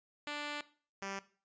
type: tone pair in turn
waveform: 5% pulse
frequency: 293.7 / 196.02 Hz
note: D4 / G3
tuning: 0 / 0 cents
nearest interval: perfect fifth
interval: 700 cents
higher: first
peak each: -27 / -28 dBFS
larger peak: first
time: 0.27-0.61 / 1.02-1.19 s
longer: first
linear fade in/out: 2 ms
effects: noise-tail reverb RT60 0.4 s tail -17 dB re dry + resampled to 16000 Hz